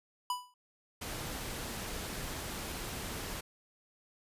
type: tone with exponential decay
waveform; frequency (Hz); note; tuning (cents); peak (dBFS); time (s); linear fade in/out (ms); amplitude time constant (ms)
square; 990; B5; +4; -29; 0.3-0.54; 2; 51
type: noise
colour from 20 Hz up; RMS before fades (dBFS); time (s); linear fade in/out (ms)
pink; -40; 1.01-3.41; 10
effects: resampled to 32000 Hz